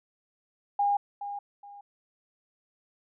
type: tone with echo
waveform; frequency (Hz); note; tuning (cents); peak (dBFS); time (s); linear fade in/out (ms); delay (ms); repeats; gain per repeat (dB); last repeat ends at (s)
sine; 811; G#5; -41; -22; 0.79-0.97; 5; 420; 2; -11; 1.81
effects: none